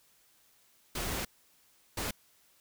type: noise bursts at uneven times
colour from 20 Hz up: pink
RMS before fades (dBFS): -35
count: 2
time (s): 0.95-1.25 / 1.97-2.11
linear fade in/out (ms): 5
effects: white hiss -66 dBFS RMS until 2.6 s